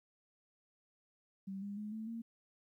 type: tone with pitch steps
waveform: sine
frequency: 193.7 / 202 / 210.7 / 219.8 / 229.3 Hz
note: G3 / G#3 / G#3 / A3 / A#3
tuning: -20 / -48 / +25 / -2 / -28 cents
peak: -40 dBFS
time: 1.47-2.22 s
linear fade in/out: 10 ms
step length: 150 ms
effects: 13-bit